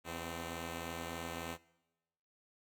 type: tone pair together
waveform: 5% pulse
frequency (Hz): 83.4 / 258.4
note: E2 / C4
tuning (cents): +21 / -21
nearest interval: octave + minor sixth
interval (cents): 1958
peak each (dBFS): -31 / -33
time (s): 0.04-1.58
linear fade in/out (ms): 50
effects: noise-tail reverb RT60 1.0 s tail -22 dB re dry